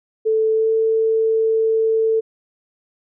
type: tone with pitch glide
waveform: sine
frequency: 440 to 444.9 Hz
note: A4 to A4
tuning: 0 to +19 cents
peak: -14 dBFS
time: 0.25-2.21 s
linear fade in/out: 20 ms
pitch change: +19 cents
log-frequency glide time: 0.53-0.7 s
effects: none